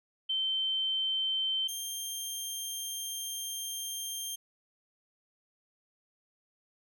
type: tone pair in turn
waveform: sine / 15% pulse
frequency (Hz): 3100 / 3183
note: G7 / G7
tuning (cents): -20 / +26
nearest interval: unison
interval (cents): 46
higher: second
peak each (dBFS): -28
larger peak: neither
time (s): 0.29-1.68 / 1.68-4.36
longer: second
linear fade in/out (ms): 10
effects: none